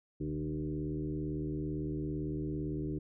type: tone with frequency modulation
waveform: sine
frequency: 225.4 Hz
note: A3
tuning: 42 cents sharp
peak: -33 dBFS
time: 0.2-2.99 s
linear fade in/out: 10 ms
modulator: 77.8 Hz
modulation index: 2
effects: none